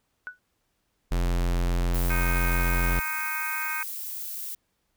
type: tone with exponential decay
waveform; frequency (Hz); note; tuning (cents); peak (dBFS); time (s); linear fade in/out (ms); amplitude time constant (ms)
sine; 1480; F#6; 0; -29; 0.27-0.39; 0; 25
type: tone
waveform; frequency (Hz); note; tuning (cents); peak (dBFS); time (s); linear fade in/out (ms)
square; 43.65; F1; 0; -23; 1.11-3; 10
type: noise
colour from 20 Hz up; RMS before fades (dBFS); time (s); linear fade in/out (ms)
violet; -35; 1.94-4.55; 5
type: harmonic tone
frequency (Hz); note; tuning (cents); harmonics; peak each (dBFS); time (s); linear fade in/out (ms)
311.1; D#4; 0; 3 / 4 / 5 / 6 / 7 / 8; -39 / -36 / -32 / -42 / -35 / -36; 2.1-3.83; 2
effects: pink hiss -74 dBFS RMS until 4.96 s